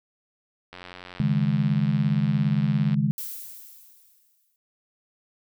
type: click train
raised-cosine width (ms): 0.3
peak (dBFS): -24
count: 201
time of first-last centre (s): 0.73-2.942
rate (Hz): 90.4
type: chord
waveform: sine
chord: C# suspended second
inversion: none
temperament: just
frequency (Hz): 138.59 / 155.92 / 207.9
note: C#3 / D#3 / G#3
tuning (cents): 0 / +4 / +2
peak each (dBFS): -24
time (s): 1.2-3.11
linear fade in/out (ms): 0
type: noise with exponential decay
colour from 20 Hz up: violet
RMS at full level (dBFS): -32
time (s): 3.18-4.56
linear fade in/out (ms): 1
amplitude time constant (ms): 300
effects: none